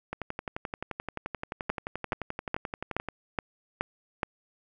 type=two click trains; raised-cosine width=0.5 ms; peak=-12 / -18 dBFS; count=7 / 35; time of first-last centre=1.7-4.232 / 0.13-3.087 s; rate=2.37 / 11.5 Hz; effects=none